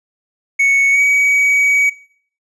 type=tone with pitch glide; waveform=triangle; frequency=2217 to 2264 Hz; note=C#7 to C#7; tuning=0 to +36 cents; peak=-8 dBFS; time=0.59-1.9 s; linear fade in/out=10 ms; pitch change=+36 cents; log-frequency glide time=0.91-1.01 s; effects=noise-tail reverb RT60 0.5 s tail -18 dB re dry + resampled to 24000 Hz